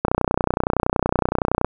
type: click train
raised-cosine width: 1 ms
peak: -3 dBFS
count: 50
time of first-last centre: 0.05-1.646 s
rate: 30.7 Hz
effects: none